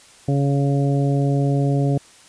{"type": "harmonic tone", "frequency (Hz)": 140, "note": "C#3", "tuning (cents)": 18, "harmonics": [1, 2, 3, 4, 5], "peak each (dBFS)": [-17, -23, -27, -29, -31], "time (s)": [0.28, 1.98], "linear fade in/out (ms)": 5, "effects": ["white hiss -48 dBFS RMS until 2.28 s", "resampled to 22050 Hz"]}